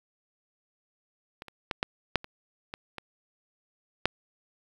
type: clicks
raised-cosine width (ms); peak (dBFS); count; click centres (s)
0.3; -24 / -28 / -13 / -10 / -7 / -25 / -20 / -21 / -6; 9; 1.421 / 1.483 / 1.712 / 1.829 / 2.157 / 2.244 / 2.739 / 2.983 / 4.056
effects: 8-bit